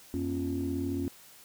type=tone cluster; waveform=sine; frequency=90.2 / 235.3 / 273.8 / 348.4 Hz; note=F#2 / A#3 / C#4 / F4; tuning=-44 / +16 / -21 / -4 cents; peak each=-35 / -38 / -31 / -36 dBFS; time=0.14-1.08 s; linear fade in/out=0 ms; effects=tanh soft clip ceiling -22 dBFS + white hiss -54 dBFS RMS until 1.44 s